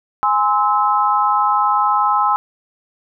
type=chord; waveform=sine; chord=Ab augmented; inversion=none; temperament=just; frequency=830.6 / 1038.3 / 1297.8 Hz; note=Ab5 / C6 / E6; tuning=0 / -14 / -27 cents; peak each=-17 dBFS; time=0.23-2.36 s; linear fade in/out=0 ms; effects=none